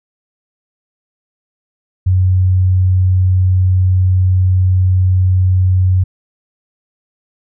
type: tone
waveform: sine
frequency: 92.5 Hz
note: F#2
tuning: in tune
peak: -8 dBFS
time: 2.06-6.04 s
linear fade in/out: 10 ms
effects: none